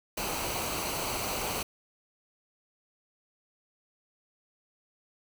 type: noise with comb filter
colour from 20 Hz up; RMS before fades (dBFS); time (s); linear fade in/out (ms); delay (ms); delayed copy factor
pink; -33; 0.17-1.63; 5; 0.57; -0.55
effects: none